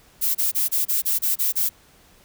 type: noise bursts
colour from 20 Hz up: violet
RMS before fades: -21 dBFS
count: 9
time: 0.21-1.694 s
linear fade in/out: 20 ms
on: 140 ms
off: 28 ms
effects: pink hiss -54 dBFS RMS until 2.24 s